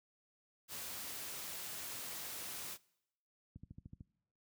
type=noise; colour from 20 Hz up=white; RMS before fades=-45 dBFS; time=0.68-2.78 s; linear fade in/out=50 ms
type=click train; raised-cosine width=5 ms; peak=-37 dBFS; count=7; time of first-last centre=3.56-4.008 s; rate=13.4 Hz
effects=noise-tail reverb RT60 0.8 s tail -23 dB re dry + high-pass 60 Hz 12 dB/octave